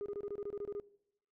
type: tone bursts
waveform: sine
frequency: 408.5 Hz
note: G#4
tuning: 29 cents flat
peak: -35 dBFS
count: 11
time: 0.01-0.799 s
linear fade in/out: 0 ms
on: 49 ms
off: 25 ms
effects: noise-tail reverb RT60 0.8 s tail -23 dB re dry + tanh soft clip ceiling -35 dBFS